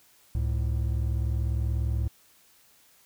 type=tone pair together; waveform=triangle; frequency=68.6 / 108.8 Hz; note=C#2 / A2; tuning=-17 / -19 cents; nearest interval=minor sixth; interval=798 cents; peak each=-24 / -27 dBFS; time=0.35-2.08 s; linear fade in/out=0 ms; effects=white hiss -60 dBFS RMS until 3.05 s